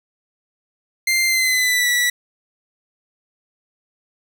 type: tone with pitch glide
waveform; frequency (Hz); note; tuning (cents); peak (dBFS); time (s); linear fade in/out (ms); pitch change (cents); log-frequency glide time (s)
sawtooth; 2093 to 1952.8; C7 to B6; 0 to -20; -12; 1.07-2.1; 5; -120; 1.26-1.89
effects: none